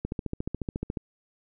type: click train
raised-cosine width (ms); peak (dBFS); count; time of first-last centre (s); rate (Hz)
3; -17; 14; 0.05-0.972; 14.1
effects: none